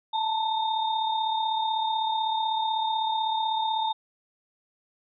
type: tone cluster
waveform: sine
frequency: 879 / 915 / 3660 Hz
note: A5 / A#5 / A#7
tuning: -2 / -32 / -32 cents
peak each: -25 / -34 / -32 dBFS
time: 0.13-3.93 s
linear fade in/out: 10 ms
effects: none